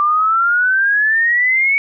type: exponential sweep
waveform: sine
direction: up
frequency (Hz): 1174.7 to 2250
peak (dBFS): -11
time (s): 0-1.78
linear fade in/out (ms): 0
effects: none